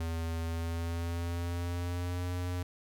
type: tone with pitch glide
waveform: square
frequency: 82.41 to 89.35 Hz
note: E2 to F2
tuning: 0 to +40 cents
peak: -33 dBFS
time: 0-2.63 s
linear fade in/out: 5 ms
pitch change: +140 cents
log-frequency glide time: 0.42-2.27 s
effects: none